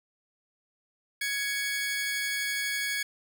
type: tone pair together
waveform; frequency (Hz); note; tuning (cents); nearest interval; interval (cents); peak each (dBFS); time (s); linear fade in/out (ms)
sawtooth; 1671 / 2232; G#6 / C#7; +10 / +11; perfect fourth; 501; -28; 1.21-3.03; 5
effects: none